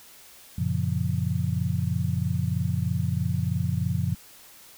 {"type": "chord", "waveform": "sine", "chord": "Gb major seventh", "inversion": "none", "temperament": "just", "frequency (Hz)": [92.5, 115.62, 138.75, 173.43], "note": ["Gb2", "Bb2", "Db3", "F3"], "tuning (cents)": [0, -14, 2, -12], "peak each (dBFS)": [-28, -29, -29, -29], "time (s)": [0.58, 4.15], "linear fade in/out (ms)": 5, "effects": ["white hiss -50 dBFS RMS until 4.77 s"]}